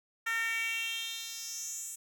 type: tone with high-pass filter sweep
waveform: 10% pulse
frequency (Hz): 455.3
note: A#4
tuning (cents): -41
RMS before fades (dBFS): -36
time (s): 0.26-1.96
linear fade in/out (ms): 10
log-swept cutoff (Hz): 1600 to 8400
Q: 4
effects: none